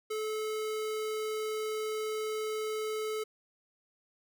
square tone, 432.7 Hz, A4, 29 cents flat, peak -33 dBFS, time 0.1-3.24 s, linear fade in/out 10 ms, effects none

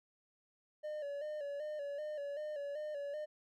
triangle tone with vibrato, 587.3 Hz, D5, in tune, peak -37 dBFS, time 0.83-3.26 s, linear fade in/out 20 ms, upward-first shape square, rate 2.6 Hz, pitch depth 56 cents each way, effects none

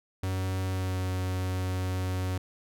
45% pulse tone with pitch glide, 94 to 92.6 Hz, F#2 to F#2, +28 to +2 cents, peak -28 dBFS, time 0.23-2.38 s, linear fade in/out 5 ms, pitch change -26 cents, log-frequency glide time 0.64-1.03 s, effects none

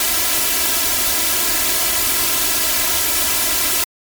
white noise with comb filter, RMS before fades -17 dBFS, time 0-3.84 s, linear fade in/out 2 ms, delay 3 ms, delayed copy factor +0.95, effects MP3 96 kbps

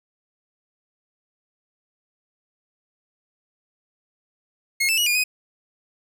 sawtooth tone with pitch steps, 2159 / 2645 / 2905 / 2425 / 2505 Hz, C#7 / E7 / F#7 / D#7 / D#7, -46 / +5 / -32 / -45 / +11 cents, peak -15 dBFS, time 4.8-5.24 s, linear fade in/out 10 ms, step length 88 ms, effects none

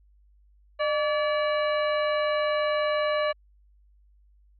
harmonic tone with a mistuned harmonic, 575 Hz, D5, 37 cents flat, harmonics 1 / 2 / 3 / 4 / 5 / 7, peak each -24 / -30 / -34 / -36 / -38 / -41 dBFS, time 0.79-3.33 s, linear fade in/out 20 ms, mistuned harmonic 1, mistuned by +86 cents, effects added 50 Hz sine -56 dBFS peak until 4.59 s

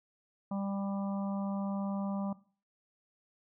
harmonic tone, 197.7 Hz, G3, 15 cents sharp, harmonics 1 / 3 / 4 / 5 / 6, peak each -33 / -43 / -45 / -47 / -49 dBFS, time 0.51-2.33 s, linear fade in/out 5 ms, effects noise-tail reverb RT60 0.4 s tail -18 dB re dry

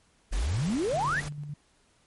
sine exponential sweep, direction up, 35.49 to 2026 Hz, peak -25 dBFS, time 0.31-1.21 s, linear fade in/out 20 ms
pink noise, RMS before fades -39 dBFS, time 0.32-1.29 s, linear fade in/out 10 ms
sine tone with tremolo, 146.83 Hz, D3, in tune, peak -33 dBFS, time 0.93-1.54 s, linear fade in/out 5 ms, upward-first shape square, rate 8.9 Hz, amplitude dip 40%
effects pink hiss -65 dBFS RMS until 2.06 s + MP3 48 kbps

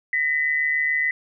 sine tone pair together, 1853.1 / 2000 Hz, A#6 / B6, -11 / +21 cents, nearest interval minor second, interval 132 cents, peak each -26 / -20 dBFS, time 0.13-1.11 s, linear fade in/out 2 ms, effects none

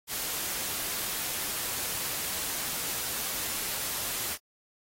white noise, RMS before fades -33 dBFS, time 0.07-4.38 s, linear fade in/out 50 ms, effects AAC 48 kbps

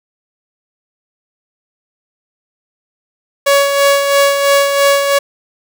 sawtooth tone with tremolo, 561 Hz, C#5, 21 cents sharp, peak -3 dBFS, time 3.46-5.19 s, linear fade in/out 10 ms, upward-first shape sine, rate 3 Hz, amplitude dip 50%, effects none

